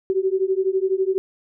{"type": "beating tone pair", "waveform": "sine", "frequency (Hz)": [374.9, 386.9], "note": ["F#4", "G4"], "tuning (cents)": [23, -23], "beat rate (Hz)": 12, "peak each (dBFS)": -21, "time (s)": [0.1, 1.18], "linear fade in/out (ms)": 0, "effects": []}